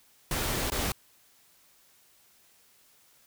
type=noise with dropouts; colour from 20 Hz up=pink; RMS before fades=-30 dBFS; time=0.31-0.92 s; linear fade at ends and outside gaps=2 ms; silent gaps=0.701-0.719 s; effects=white hiss -62 dBFS RMS until 3.26 s